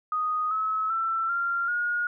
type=tone with pitch steps; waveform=sine; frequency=1244.5 / 1289.9 / 1336.9 / 1385.7 / 1436.2 Hz; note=D#6 / E6 / E6 / F6 / F6; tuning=0 / -38 / +24 / -14 / +48 cents; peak=-24 dBFS; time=0.12-2.07 s; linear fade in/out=2 ms; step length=390 ms; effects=none